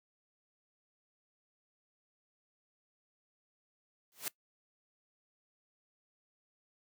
white noise with exponential growth, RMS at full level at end -34 dBFS, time 4.12-4.28 s, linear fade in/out 0 ms, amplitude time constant 34 ms, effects noise-tail reverb RT60 0.1 s tail -20 dB re dry + high-pass 150 Hz 12 dB/octave

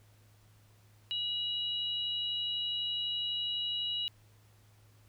sine tone pair together, 2904 / 3876 Hz, F#7 / B7, -33 / -33 cents, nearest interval perfect fourth, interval 500 cents, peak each -33 / -37 dBFS, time 1.11-4.08 s, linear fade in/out 0 ms, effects added 105 Hz sine -60 dBFS peak until 5.08 s + pink hiss -67 dBFS RMS until 5.08 s

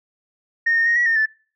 sine tone with pitch steps, 1843 / 1833 / 1866 / 1926 / 1825 / 1753 Hz, A#6 / A#6 / A#6 / B6 / A#6 / A6, -20 / -30 / +1 / -44 / -37 / -7 cents, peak -14 dBFS, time 0.66-1.26 s, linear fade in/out 10 ms, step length 100 ms, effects noise-tail reverb RT60 0.4 s tail -23 dB re dry + tanh soft clip ceiling -10 dBFS

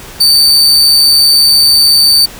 40% pulse tone, 4573 Hz, D8, 47 cents flat, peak -3 dBFS, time 0.2-2.26 s, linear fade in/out 10 ms, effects pink hiss -30 dBFS RMS until 2.39 s

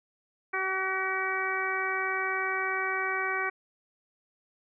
harmonic tone with a mistuned harmonic, 380.7 Hz, F#4, 49 cents sharp, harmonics 1 / 2 / 3 / 4 / 5 / 6, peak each -36 / -37 / -34 / -33 / -34 / -34 dBFS, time 0.53-3.5 s, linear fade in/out 10 ms, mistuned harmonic 4, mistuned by -20 cents, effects none

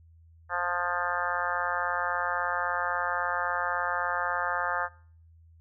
harmonic tone, 176.3 Hz, F3, 17 cents sharp, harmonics 3 / 4 / 5 / 6 / 7 / 8 / 9 / 10, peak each -38 / -36 / -34 / -37 / -33 / -36 / -34 / -37 dBFS, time 0.49-4.89 s, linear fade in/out 50 ms, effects noise-tail reverb RT60 0.5 s tail -22 dB re dry + added 82 Hz sine -53 dBFS peak until 5.6 s

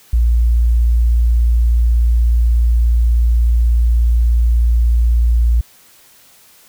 sine tone, 58.27 Hz, A#1, in tune, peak -9 dBFS, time 0.13-5.61 s, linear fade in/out 5 ms, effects white hiss -47 dBFS RMS until 6.68 s

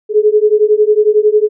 sine beating tone pair, 418.6 / 429.6 Hz, G#4 / A4, +14 / -41 cents, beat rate 11 Hz, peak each -10 dBFS, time 0.09-1.49 s, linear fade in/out 50 ms, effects none

